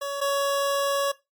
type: tone pair in turn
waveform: 25% pulse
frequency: 562 / 559.5 Hz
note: C#5 / C#5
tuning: +24 / +16 cents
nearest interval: unison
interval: 8 cents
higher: first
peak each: -24 / -18 dBFS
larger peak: second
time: 0.01-0.21 / 0.21-1.12 s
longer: second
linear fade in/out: 10 ms
effects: noise-tail reverb RT60 0.2 s tail -17 dB re dry + MP3 96 kbps